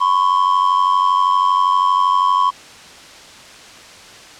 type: ring-modulated tone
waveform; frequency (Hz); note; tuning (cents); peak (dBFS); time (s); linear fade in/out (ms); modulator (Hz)
triangle; 1053; C6; +11; -7; 0-2.51; 20; 46.3
effects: white hiss -39 dBFS RMS until 4.39 s + low-pass 6000 Hz 12 dB/octave